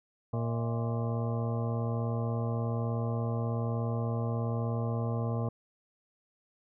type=harmonic tone with a mistuned harmonic; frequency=116.6 Hz; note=A#2; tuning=1 cent sharp; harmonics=1 / 2 / 3 / 4 / 5 / 6 / 7 / 9 / 10; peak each=-30 / -37 / -46 / -39 / -43 / -42 / -46 / -45 / -50 dBFS; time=0.33-5.49 s; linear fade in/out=5 ms; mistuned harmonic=6; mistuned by=-90 cents; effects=none